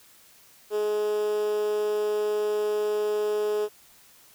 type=tone with high-pass filter; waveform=10% pulse; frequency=210.5 Hz; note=G#3; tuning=24 cents sharp; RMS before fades=-26 dBFS; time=0.7-3.69 s; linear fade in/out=50 ms; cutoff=420 Hz; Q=8.2; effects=white hiss -55 dBFS RMS until 4.34 s